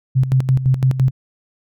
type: tone with tremolo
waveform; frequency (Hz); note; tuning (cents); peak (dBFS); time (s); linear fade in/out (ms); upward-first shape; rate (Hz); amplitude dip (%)
sine; 130.81; C3; 0; -10; 0.15-1.11; 20; square; 5.9; 70
effects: none